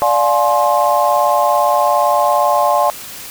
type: chord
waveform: sine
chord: D half-diminished seventh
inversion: none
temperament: just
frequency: 587.3 / 704.8 / 845.8 / 1057.2 Hz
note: D5 / F5 / Ab5 / C6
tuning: 0 / +16 / +31 / +18 cents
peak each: -16 dBFS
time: 0.02-2.9 s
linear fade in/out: 0 ms
effects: white hiss -31 dBFS RMS until 3.3 s